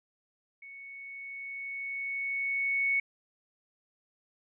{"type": "tone with level ramp", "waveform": "sine", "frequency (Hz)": 2217, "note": "C#7", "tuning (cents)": 0, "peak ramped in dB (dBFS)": [-45, -24], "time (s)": [0.62, 3], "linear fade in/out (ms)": 5, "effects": []}